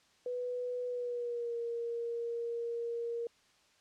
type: tone with pitch glide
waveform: sine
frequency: 493.9 to 468.3 Hz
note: B4 to A#4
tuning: 0 to +8 cents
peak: -34 dBFS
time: 0.26-3.27 s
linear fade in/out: 2 ms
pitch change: -92 cents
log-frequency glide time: 0.87-1.56 s
effects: white hiss -67 dBFS RMS until 3.8 s + low-pass 6000 Hz 12 dB/octave